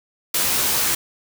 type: noise with comb filter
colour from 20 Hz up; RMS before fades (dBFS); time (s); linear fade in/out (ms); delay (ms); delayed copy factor
white; -20; 0.34-0.95; 5; 15; +0.9
effects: none